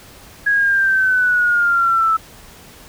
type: exponential sweep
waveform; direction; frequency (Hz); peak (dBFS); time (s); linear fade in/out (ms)
sine; down; 1661.2 to 1308; -12; 0.46-2.17; 10
effects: pink hiss -42 dBFS RMS until 2.88 s